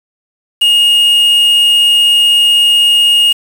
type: tone with quantisation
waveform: triangle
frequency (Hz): 2852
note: F7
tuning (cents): +36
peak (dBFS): -4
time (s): 0.61-3.33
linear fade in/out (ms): 10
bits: 4
effects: none